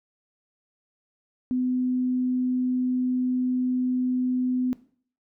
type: tone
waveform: sine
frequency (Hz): 252.6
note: B3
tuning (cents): +39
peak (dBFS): -22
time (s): 1.51-4.73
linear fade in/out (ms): 0
effects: noise-tail reverb RT60 0.5 s tail -17 dB re dry